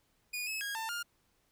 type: tone with pitch steps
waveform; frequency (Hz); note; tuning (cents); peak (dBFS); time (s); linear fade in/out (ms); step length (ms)
sawtooth; 2454 / 2585 / 1638 / 894 / 1411; D#7 / E7 / G#6 / A5 / F6; -25 / -34 / -24 / +27 / +17; -32; 0.33-1.03; 10; 140
effects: pink hiss -73 dBFS RMS until 1.51 s